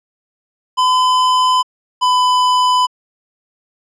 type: tone pair in turn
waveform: square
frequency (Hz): 1013 / 1001.9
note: B5 / B5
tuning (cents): +44 / +25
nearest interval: unison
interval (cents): 19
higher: first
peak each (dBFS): -11 / -11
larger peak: neither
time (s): 0.77-1.63 / 2.01-2.87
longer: neither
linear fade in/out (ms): 20
effects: low-pass 6000 Hz 12 dB/octave